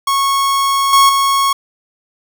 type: tone with level steps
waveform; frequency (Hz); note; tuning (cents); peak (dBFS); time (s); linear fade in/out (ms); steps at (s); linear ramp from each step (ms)
45% pulse; 1100; C#6; -14; -12 / -6 / -11; 0.07-1.53; 5; 0.93 / 1.09; 2
effects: none